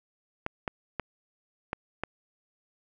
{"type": "clicks", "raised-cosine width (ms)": 0.5, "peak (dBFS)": -15, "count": 5, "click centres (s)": [0.464, 0.678, 0.997, 1.731, 2.036], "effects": []}